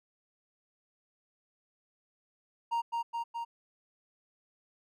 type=tone with echo; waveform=triangle; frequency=932.3 Hz; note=A#5; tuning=in tune; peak=-26 dBFS; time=2.71-2.82 s; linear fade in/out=20 ms; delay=210 ms; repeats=3; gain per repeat=-2 dB; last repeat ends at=3.45 s; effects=none